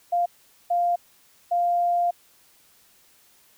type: tone bursts at uneven times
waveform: sine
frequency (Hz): 698.5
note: F5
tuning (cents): 0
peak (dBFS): -19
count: 3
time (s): 0.12-0.26 / 0.7-0.96 / 1.51-2.11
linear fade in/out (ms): 10
effects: white hiss -58 dBFS RMS until 3.57 s